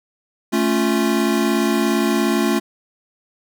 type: chord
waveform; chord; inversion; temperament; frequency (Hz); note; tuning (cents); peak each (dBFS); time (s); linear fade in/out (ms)
square; A augmented; none; equal; 220 / 277.2 / 349.2; A3 / C#4 / E#4; 0 / 0 / 0; -20 / -22 / -21; 0.52-2.6; 20
effects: none